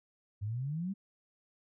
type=exponential sweep; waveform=sine; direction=up; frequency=98 to 202.5 Hz; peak=-33 dBFS; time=0.41-0.94 s; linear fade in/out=20 ms; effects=none